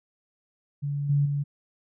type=tone with level steps; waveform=sine; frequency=143.1 Hz; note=D3; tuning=45 cents flat; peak=-26 / -19 / -24 dBFS; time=0.82-1.44 s; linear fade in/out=20 ms; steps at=1.09 / 1.25 s; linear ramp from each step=10 ms; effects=none